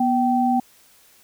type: tone pair together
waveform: sine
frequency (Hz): 244.2 / 774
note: B3 / G5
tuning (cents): -19 / -22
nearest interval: octave + minor sixth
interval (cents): 1997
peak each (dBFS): -19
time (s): 0-0.6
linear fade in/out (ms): 5
effects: white hiss -54 dBFS RMS until 1.23 s